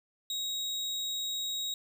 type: tone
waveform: 35% pulse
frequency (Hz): 3794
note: A#7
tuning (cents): +30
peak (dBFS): -30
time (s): 0.3-1.74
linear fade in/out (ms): 2
effects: none